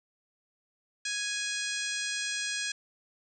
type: harmonic tone with a mistuned harmonic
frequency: 830.6 Hz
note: G#5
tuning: in tune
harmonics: 2 / 3 / 4 / 5 / 6 / 7 / 8 / 9 / 10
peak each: -36 / -38 / -39 / -40 / -41 / -41 / -42 / -43 / -43 dBFS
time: 1.05-2.72 s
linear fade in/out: 5 ms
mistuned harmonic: 10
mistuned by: +20 cents
effects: none